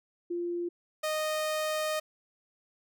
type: tone pair in turn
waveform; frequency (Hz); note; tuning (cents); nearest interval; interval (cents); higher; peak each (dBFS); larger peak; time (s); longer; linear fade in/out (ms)
sine / sawtooth; 347.2 / 618.6; F4 / D#5; -10 / -10; minor seventh; 1000; second; -30 / -25; second; 0.3-0.69 / 1.03-2; second; 10
effects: none